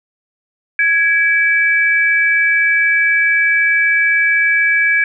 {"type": "tone pair together", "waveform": "sine", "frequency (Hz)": [1661.2, 2308], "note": ["G#6", "D7"], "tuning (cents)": [0, -31], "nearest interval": "tritone", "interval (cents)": 569, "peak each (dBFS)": -13, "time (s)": [0.79, 5.04], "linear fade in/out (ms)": 2, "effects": []}